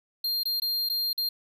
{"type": "tone with dropouts", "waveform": "square", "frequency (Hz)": 4200, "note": "C8", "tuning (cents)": 6, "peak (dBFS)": -26, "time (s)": [0.24, 1.29], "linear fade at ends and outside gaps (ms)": 5, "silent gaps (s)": [[0.434, 0.454], [0.6, 0.619], [0.889, 0.897], [1.131, 1.177]], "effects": []}